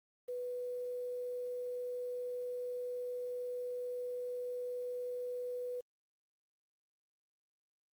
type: tone with quantisation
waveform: sine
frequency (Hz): 493.9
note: B4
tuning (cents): 0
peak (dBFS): -37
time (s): 0.28-5.81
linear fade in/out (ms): 10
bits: 10
effects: Opus 32 kbps